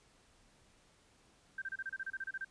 sine tone bursts, 1568 Hz, G6, in tune, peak -37 dBFS, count 13, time 1.58-2.447 s, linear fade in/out 5 ms, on 39 ms, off 30 ms, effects pink hiss -67 dBFS RMS until 2.5 s + resampled to 22050 Hz

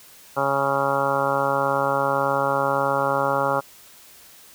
harmonic tone, 138.3 Hz, C#3, 4 cents flat, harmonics 1 / 2 / 3 / 4 / 5 / 6 / 7 / 8 / 9 / 10, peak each -33 / -33 / -31 / -24 / -33 / -26 / -29 / -28 / -29 / -28 dBFS, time 0.36-3.61 s, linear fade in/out 20 ms, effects white hiss -48 dBFS RMS until 4.54 s

